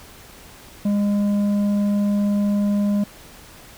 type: tone with tanh clipping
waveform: triangle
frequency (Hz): 204.1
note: G#3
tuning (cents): -30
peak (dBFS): -18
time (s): 0.85-3.04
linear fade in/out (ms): 5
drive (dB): 11
effects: pink hiss -44 dBFS RMS until 3.77 s